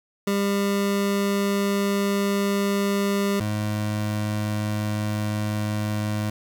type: tone pair in turn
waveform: 25% pulse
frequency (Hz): 200 / 105.72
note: G3 / G#2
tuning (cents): +35 / +31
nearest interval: major seventh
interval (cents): 1104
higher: first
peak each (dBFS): -17 / -20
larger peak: first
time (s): 0.27-3.4 / 3.4-6.3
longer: first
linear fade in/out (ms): 5
effects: 9-bit